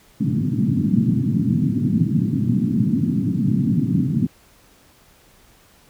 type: band-pass noise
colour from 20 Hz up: white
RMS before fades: -19 dBFS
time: 0.2-4.27 s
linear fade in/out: 10 ms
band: 110 to 270 Hz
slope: 48 dB/octave
effects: pink hiss -53 dBFS RMS until 5.89 s